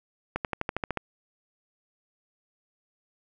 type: accelerating click train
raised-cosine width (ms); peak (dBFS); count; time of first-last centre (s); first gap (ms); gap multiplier
0.5; -13; 9; 0.36-0.973; 88; 0.96
effects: none